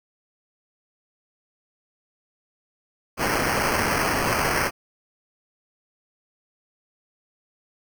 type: noise with sample-and-hold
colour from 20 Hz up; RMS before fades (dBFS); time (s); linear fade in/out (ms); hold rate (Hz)
violet; -23; 3.17-4.71; 50; 3675
effects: none